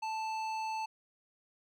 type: tone with hard clipping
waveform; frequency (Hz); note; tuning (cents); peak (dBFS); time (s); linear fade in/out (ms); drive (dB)
triangle; 880; A5; 0; -36; 0.02-0.86; 10; 16
effects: none